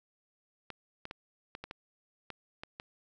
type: clicks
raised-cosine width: 0.3 ms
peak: -25 dBFS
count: 9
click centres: 0.703 / 1.054 / 1.111 / 1.551 / 1.64 / 1.711 / 2.303 / 2.635 / 2.799 s
effects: none